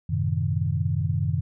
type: chord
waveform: sine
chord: F# diminished seventh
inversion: none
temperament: equal with one note detuned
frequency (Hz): 93.3 / 110 / 130.81 / 155.56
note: F#2 / A2 / C3 / Eb3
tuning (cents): +15 / 0 / 0 / 0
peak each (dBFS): -26 / -29 / -28 / -27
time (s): 0.09-1.41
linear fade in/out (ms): 10
effects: none